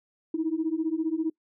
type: beating tone pair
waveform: sine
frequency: 311.9 / 326.9 Hz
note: D#4 / E4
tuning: +4 / -14 cents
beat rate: 15 Hz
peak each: -28 / -27 dBFS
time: 0.34-1.3 s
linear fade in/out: 5 ms
effects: noise-tail reverb RT60 0.1 s tail -24 dB re dry + tanh soft clip ceiling -17 dBFS